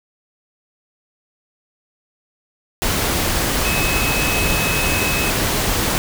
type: tone in noise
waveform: sine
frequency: 2567 Hz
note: E7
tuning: 47 cents flat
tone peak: -22 dBFS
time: 3.65-5.3 s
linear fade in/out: 0 ms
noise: pink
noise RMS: -19 dBFS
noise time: 2.82-5.98 s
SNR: -6 dB
effects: none